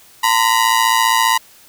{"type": "ring-modulated tone", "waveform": "sawtooth", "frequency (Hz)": 965, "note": "B5", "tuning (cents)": -40, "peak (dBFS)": -5, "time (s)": [0.23, 1.38], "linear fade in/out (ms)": 10, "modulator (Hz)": 57.5, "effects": ["white hiss -46 dBFS RMS until 1.68 s"]}